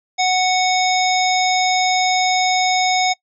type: harmonic tone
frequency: 740 Hz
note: F#5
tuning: in tune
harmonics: 1 / 3 / 5 / 7 / 9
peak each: -16 / -21 / -23 / -24 / -26 dBFS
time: 0.18-3.14 s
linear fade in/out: 20 ms
effects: noise-tail reverb RT60 0.1 s tail -24 dB re dry